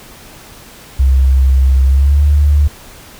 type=tone with pitch glide; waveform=sine; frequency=66.2 to 73.03 Hz; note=C2 to D2; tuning=+21 to -9 cents; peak=-6 dBFS; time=0.99-2.68 s; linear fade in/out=10 ms; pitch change=+170 cents; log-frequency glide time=1.86-2.23 s; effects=pink hiss -37 dBFS RMS until 3.19 s